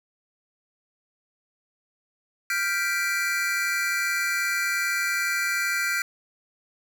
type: chord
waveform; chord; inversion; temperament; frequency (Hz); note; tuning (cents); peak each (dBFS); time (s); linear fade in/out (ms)
square; G dominant seventh; third; equal; 1396.9 / 1568 / 1975.5 / 2349; F6 / G6 / B6 / D7; 0 / 0 / 0 / 0; -30; 2.5-6.02; 2
effects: 8-bit